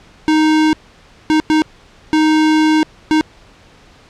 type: tone bursts at uneven times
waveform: square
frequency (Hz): 311.1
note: D#4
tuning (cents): 0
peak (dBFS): -10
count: 5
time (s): 0.28-0.73 / 1.3-1.4 / 1.5-1.62 / 2.13-2.83 / 3.11-3.21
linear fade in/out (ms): 0
effects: pink hiss -45 dBFS RMS until 4.09 s + low-pass 5000 Hz 12 dB/octave